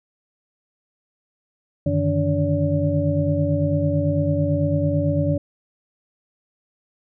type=tone cluster; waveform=sine; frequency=93.7 / 147.1 / 156.1 / 288.4 / 572 Hz; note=F#2 / D3 / D#3 / D4 / D5; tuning=+22 / +3 / +6 / -31 / -46 cents; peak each=-24 dBFS; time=1.86-5.38 s; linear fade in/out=5 ms; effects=none